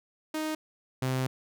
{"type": "tone pair in turn", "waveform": "sawtooth", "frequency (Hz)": [311.1, 129.9], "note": ["D#4", "C3"], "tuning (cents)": [0, -12], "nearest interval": "octave + minor third", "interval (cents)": 1512, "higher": "first", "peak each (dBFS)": [-26, -23], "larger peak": "second", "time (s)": [[0.34, 0.55], [1.02, 1.27]], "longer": "second", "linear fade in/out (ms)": 5, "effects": []}